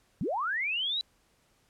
sine linear sweep, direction up, 129.3 to 4000 Hz, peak -28 dBFS, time 0.21-1.01 s, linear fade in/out 0 ms, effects pink hiss -68 dBFS RMS until 1.69 s + low-pass 12000 Hz 12 dB/octave

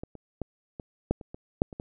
clicks, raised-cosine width 2 ms, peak -23 / -30 / -18 / -24 / -10 / -28 / -26 / -8 / -28 / -22 dBFS, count 10, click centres 0.035 / 0.153 / 0.417 / 0.798 / 1.11 / 1.212 / 1.345 / 1.619 / 1.728 / 1.799 s, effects none

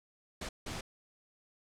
pink noise bursts at uneven times, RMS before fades -40 dBFS, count 2, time 0.41-0.49 / 0.66-0.81 s, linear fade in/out 5 ms, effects low-pass 8000 Hz 12 dB/octave

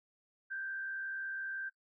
sine tone with frequency modulation, 1569 Hz, G6, 1 cent sharp, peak -37 dBFS, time 0.5-1.7 s, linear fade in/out 20 ms, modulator 65.7 Hz, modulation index 0.53, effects noise-tail reverb RT60 0.1 s tail -23 dB re dry

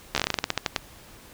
slowing click train, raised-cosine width 0.2 ms, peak -5 dBFS, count 15, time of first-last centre 0.15-0.762 s, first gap 13 ms, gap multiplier 1.17, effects pink hiss -49 dBFS RMS until 1.33 s

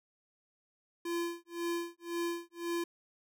square tone with tremolo, 341.7 Hz, F4, 38 cents flat, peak -32 dBFS, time 1.05-2.84 s, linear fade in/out 5 ms, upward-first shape sine, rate 1.9 Hz, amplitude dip 100%, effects none

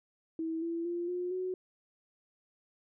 sine tone with pitch steps, 324.4 / 335.1 / 346.1 / 357.5 / 369.2 Hz, E4 / E4 / F4 / F4 / F#4, -28 / +29 / -16 / +41 / -4 cents, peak -32 dBFS, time 0.39-1.54 s, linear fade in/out 2 ms, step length 230 ms, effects none

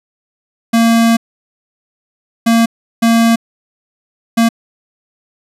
square tone bursts at uneven times, 229.5 Hz, A#3, 27 cents flat, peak -8 dBFS, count 4, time 0.73-1.17 / 2.46-2.66 / 3.02-3.36 / 4.37-4.49 s, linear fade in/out 10 ms, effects resampled to 32000 Hz

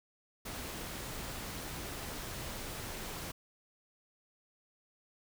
pink noise, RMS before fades -42 dBFS, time 0.45-3.32 s, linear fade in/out 10 ms, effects none

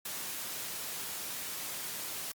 white noise, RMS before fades -39 dBFS, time 0.05-2.32 s, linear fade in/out 5 ms, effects high-pass 100 Hz 12 dB/octave + Opus 48 kbps

